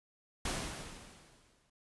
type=noise with exponential decay; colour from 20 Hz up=pink; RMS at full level=-34 dBFS; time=0.45-1.7 s; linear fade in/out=5 ms; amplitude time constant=270 ms; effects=resampled to 24000 Hz